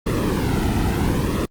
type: noise with flanger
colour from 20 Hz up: brown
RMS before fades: -20 dBFS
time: 0.06-1.46 s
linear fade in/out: 10 ms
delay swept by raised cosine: 1.3 to 1.82 ms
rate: 0.73 Hz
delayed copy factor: -1
effects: Opus 24 kbps